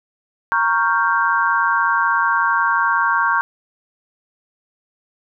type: chord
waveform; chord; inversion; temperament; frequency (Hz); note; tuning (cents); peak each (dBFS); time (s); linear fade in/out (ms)
sine; G half-diminished seventh; first; equal; 932.3 / 1108.7 / 1396.9 / 1568; Bb5 / Db6 / F6 / G6; 0 / 0 / 0 / 0; -20 / -19 / -22 / -19; 0.52-3.41; 0
effects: none